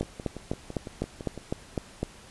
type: two click trains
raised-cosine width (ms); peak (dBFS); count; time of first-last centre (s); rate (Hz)
2; -14 / -23; 9 / 9; 0.01-2.03 / 0.03-1.377; 3.96 / 5.94
effects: pink hiss -50 dBFS RMS until 2.3 s + resampled to 24000 Hz